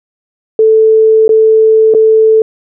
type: tone with dropouts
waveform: sine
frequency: 440 Hz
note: A4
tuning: in tune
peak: -3 dBFS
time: 0.59-2.42 s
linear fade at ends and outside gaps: 2 ms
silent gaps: 1.28-1.292 / 1.939-1.947 s
effects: none